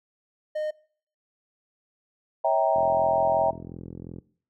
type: tone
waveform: triangle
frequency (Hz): 613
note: D#5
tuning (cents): -26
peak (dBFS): -24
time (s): 0.55-0.71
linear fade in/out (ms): 10
type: chord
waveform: sine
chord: C# diminished seventh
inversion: none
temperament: equal with one note detuned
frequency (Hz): 554.4 / 650.2 / 784 / 932.3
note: C#5 / E5 / G5 / Bb5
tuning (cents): 0 / -24 / 0 / 0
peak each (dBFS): -28 / -23 / -25 / -27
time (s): 2.44-3.51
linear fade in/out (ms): 10
type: click train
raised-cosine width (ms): 3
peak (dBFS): -25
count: 62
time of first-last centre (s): 2.76-4.185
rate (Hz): 42.8
effects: noise-tail reverb RT60 0.5 s tail -21 dB re dry + high-pass 80 Hz 12 dB/octave